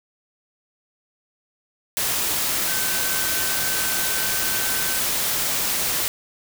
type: tone in noise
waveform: sine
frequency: 1533 Hz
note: G6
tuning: 39 cents flat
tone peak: -31 dBFS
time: 2.68-4.99 s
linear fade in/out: 0 ms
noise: white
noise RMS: -23 dBFS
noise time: 1.97-6.08 s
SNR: -11 dB
effects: none